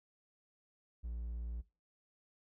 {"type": "tone", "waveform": "triangle", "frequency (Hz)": 58.27, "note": "A#1", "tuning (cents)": 0, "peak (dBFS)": -37, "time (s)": [1.03, 1.62], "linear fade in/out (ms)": 20, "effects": ["noise-tail reverb RT60 0.3 s tail -20 dB re dry"]}